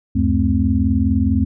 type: tone cluster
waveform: sine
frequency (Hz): 76 / 95.6 / 216.4 / 260.9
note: D#2 / G2 / A3 / C4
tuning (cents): -40 / -43 / -29 / -5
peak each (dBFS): -19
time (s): 0.15-1.45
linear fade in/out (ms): 10
effects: none

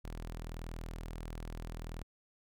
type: tone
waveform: sawtooth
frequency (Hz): 40.73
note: E1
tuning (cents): -20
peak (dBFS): -37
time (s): 0.04-2.03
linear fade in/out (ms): 10
effects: none

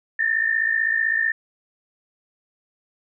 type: tone pair together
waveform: sine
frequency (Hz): 1760 / 1815.8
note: A6 / A#6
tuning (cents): 0 / -46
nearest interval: minor second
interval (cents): 54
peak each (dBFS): -23 / -20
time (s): 0.19-1.32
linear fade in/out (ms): 5
effects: none

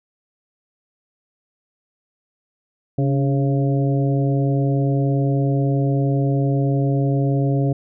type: harmonic tone with a mistuned harmonic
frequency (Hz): 136.9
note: C#3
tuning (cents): -21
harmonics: 1 / 2 / 3 / 4 / 5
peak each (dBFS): -17 / -23 / -27 / -29 / -31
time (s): 2.98-7.73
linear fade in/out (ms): 5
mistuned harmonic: 2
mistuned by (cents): +63
effects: none

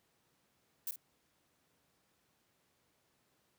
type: noise with echo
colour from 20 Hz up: violet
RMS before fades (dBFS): -38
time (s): 0.87-0.91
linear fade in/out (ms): 2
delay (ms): 49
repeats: 1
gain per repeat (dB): -10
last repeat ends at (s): 0.959
effects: pink hiss -75 dBFS RMS until 3.58 s + high-pass 100 Hz 12 dB/octave

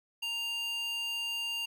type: tone with high-pass filter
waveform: square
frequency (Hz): 932.3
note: A#5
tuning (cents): 0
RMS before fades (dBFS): -35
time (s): 0.22-1.66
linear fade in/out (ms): 10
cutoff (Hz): 2500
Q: 4.5
effects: none

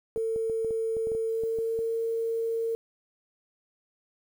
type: tone with pitch glide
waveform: sine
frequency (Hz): 450 to 455.8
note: A4 to A#4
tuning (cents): +39 to -39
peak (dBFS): -26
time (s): 0.16-2.75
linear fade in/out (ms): 0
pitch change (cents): +22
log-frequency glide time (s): 1.28-1.99
type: clicks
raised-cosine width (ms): 2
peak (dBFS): -28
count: 12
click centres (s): 0.175 / 0.361 / 0.498 / 0.647 / 0.708 / 0.968 / 1.071 / 1.118 / 1.15 / 1.436 / 1.587 / 1.79
effects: 9-bit

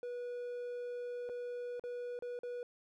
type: tone with dropouts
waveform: triangle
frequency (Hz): 487.1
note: B4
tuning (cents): -24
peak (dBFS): -37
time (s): 0.03-2.63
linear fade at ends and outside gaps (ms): 1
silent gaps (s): 1.291-1.296 / 1.796-1.838 / 2.19-2.223 / 2.39-2.433
effects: none

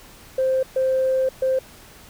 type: tone bursts at uneven times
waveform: sine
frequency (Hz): 523.3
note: C5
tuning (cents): 0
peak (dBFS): -16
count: 3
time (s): 0.38-0.63 / 0.76-1.29 / 1.42-1.59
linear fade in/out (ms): 5
effects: tanh soft clip ceiling -13 dBFS + pink hiss -46 dBFS RMS until 2.09 s

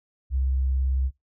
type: tone with vibrato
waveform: sine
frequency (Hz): 65.8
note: C2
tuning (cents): +10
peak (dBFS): -21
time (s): 0.3-1.11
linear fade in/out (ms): 50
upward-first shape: square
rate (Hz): 18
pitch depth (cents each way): 18
effects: noise-tail reverb RT60 0.2 s tail -21 dB re dry

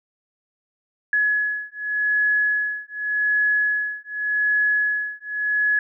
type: beating tone pair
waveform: sine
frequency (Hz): 1692 / 1692.86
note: G#6 / G#6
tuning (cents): +32 / +33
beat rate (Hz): 0.86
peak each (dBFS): -22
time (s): 1.13-5.79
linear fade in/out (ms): 2
effects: none

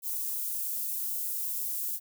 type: high-pass noise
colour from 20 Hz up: white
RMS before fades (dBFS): -33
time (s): 0.02-2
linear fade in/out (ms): 50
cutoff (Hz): 12000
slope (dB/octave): 12
effects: none

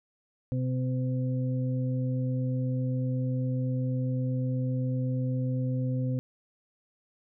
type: harmonic tone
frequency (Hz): 127.9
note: C3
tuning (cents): -39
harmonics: 1 / 2 / 4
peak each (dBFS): -27 / -33 / -39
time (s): 0.52-6.19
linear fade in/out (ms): 0
effects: none

